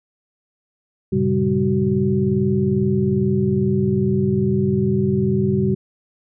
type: tone cluster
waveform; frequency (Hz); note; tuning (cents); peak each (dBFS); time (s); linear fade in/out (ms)
sine; 95.6 / 118 / 137.9 / 198.1 / 376.8; G2 / A#2 / C#3 / G3 / F#4; -43 / +22 / -9 / +18 / +32; -27 / -25 / -22 / -19 / -21; 1.12-5.75; 10
effects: none